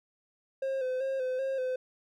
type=tone with vibrato; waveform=triangle; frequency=523.3 Hz; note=C5; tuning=in tune; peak=-27 dBFS; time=0.62-1.76 s; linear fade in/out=5 ms; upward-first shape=square; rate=2.6 Hz; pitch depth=40 cents each way; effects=none